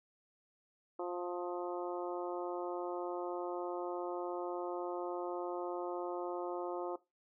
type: harmonic tone with a mistuned harmonic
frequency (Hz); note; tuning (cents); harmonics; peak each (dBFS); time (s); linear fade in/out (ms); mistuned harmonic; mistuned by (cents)
176.6; F3; +20; 2 / 3 / 4 / 5 / 6 / 7; -39 / -43 / -45 / -47 / -49 / -50; 0.99-6.96; 5; 7; +18
effects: noise-tail reverb RT60 0.2 s tail -17 dB re dry